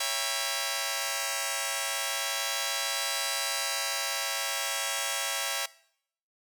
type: chord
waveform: 5% pulse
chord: C# diminished seventh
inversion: none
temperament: just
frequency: 554.4 / 665.2 / 798.3 / 957.9 Hz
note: C#5 / E5 / G5 / Bb5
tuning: 0 / +16 / +31 / +47 cents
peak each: -23 dBFS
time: 0-5.66 s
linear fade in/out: 5 ms
effects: noise-tail reverb RT60 0.7 s tail -21 dB re dry